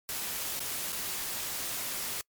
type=noise with dropouts; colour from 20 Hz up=white; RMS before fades=-35 dBFS; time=0.09-2.21 s; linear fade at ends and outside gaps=0 ms; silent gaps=0.594-0.604 / 0.922-0.927 s; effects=noise-tail reverb RT60 0.1 s tail -26 dB re dry + MP3 96 kbps